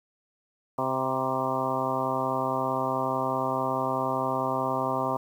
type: harmonic tone with a mistuned harmonic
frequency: 131 Hz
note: C3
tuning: 2 cents sharp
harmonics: 1 / 2 / 3 / 4 / 5 / 6 / 7 / 8 / 9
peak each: -37 / -34 / -36 / -34 / -32 / -34 / -32 / -33 / -34 dBFS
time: 0.78-5.17 s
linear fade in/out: 5 ms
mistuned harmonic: 7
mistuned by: +49 cents
effects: 9-bit